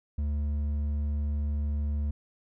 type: tone with hard clipping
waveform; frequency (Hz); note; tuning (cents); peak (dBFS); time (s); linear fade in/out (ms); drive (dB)
sine; 73.42; D2; 0; -28; 0.18-2.11; 5; 5
effects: none